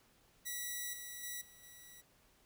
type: tone with level steps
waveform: 5% pulse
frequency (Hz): 1946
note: B6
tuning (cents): -26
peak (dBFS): -29 / -35 / -31 / -48 / -44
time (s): 0.45-2.02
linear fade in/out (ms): 20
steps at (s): 0.93 / 1.23 / 1.41 / 1.63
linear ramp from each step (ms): 5
effects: pink hiss -69 dBFS RMS until 2.45 s